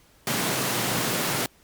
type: high-pass noise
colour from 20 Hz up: pink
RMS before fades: -26 dBFS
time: 0.27-1.46 s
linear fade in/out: 2 ms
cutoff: 110 Hz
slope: 96 dB/octave
effects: pink hiss -58 dBFS RMS until 1.63 s + Opus 48 kbps